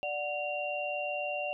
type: tone cluster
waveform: sine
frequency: 588 / 736 / 2766 Hz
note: D5 / F#5 / F7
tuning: +2 / -9 / -17 cents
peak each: -35 / -37 / -36 dBFS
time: 0.03-1.53 s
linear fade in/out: 0 ms
effects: none